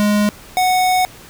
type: tone pair in turn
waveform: square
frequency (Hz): 207.7 / 738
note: G#3 / F#5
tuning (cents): 0 / -5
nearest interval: octave + minor seventh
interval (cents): 2195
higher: second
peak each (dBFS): -13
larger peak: neither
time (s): 0-0.29 / 0.57-1.05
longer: second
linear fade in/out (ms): 0
effects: pink hiss -40 dBFS RMS until 1.29 s